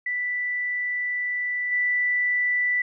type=tone with level steps; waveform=sine; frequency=1975.5 Hz; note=B6; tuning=in tune; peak=-24 / -20 dBFS; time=0.06-2.82 s; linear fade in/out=5 ms; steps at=1.71 s; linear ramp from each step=20 ms; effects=none